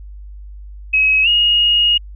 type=tone with pitch glide; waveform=sine; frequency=2555 to 2868 Hz; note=D#7 to F7; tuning=+45 to +45 cents; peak=-10 dBFS; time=0.93-1.98 s; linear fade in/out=10 ms; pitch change=+200 cents; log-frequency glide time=1.23-1.28 s; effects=added 50 Hz sine -31 dBFS peak until 2.15 s